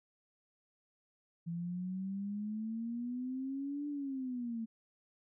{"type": "exponential two-way sweep", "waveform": "sine", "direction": "up then down", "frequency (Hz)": [166.9, 293.7, 222.1], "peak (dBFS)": -36, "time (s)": [1.46, 4.66], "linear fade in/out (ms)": 20, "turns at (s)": 3.88, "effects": []}